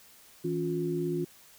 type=tone cluster; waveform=sine; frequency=162.2 / 276.8 / 353.2 Hz; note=E3 / C#4 / F4; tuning=-28 / -2 / +20 cents; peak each=-33 / -36 / -30 dBFS; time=0.44-1.25 s; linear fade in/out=10 ms; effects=white hiss -56 dBFS RMS until 1.58 s